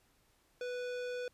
sine tone with hard clipping, 493.9 Hz, B4, in tune, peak -39 dBFS, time 0.61-1.28 s, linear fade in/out 2 ms, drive 17 dB, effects pink hiss -71 dBFS RMS until 1.33 s + resampled to 32000 Hz

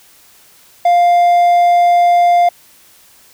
triangle tone, 700 Hz, F5, 4 cents sharp, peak -5 dBFS, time 0.85-2.49 s, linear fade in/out 5 ms, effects white hiss -46 dBFS RMS until 3.33 s

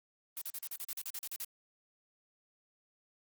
blue noise bursts, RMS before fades -40 dBFS, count 13, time 0.37-1.446 s, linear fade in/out 0 ms, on 44 ms, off 42 ms, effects Opus 32 kbps

